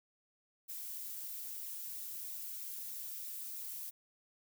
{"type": "noise with flanger", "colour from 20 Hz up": "violet", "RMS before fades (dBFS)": -44, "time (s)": [0.68, 3.91], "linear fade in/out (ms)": 20, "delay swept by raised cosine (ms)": [0.62, 5.42], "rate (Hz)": 3.1, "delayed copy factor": -0.55, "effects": []}